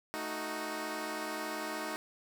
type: chord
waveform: 10% pulse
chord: D# diminished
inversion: second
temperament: equal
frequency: 220 / 311.1 / 370 Hz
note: A3 / D#4 / F#4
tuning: 0 / 0 / 0 cents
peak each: -35 / -30 / -34 dBFS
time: 0.14-1.96 s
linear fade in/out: 0 ms
effects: none